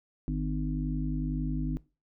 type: harmonic tone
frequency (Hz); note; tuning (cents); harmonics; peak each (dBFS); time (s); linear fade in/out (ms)
51; G#1; -31; 1 / 3 / 5 / 6; -31 / -33 / -34 / -39; 0.28-1.77; 0
effects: noise-tail reverb RT60 0.3 s tail -20 dB re dry